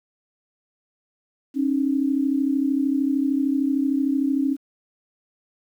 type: tone pair together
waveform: sine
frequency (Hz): 271 / 304.2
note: C#4 / D#4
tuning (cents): -39 / -39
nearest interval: major second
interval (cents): 200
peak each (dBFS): -20 / -24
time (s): 1.54-4.57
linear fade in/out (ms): 50
effects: 9-bit